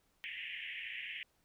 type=band-pass noise; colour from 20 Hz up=pink; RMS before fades=-44 dBFS; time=0.24-1.23 s; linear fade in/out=0 ms; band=1800 to 3100 Hz; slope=96 dB/octave; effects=pink hiss -75 dBFS RMS until 1.44 s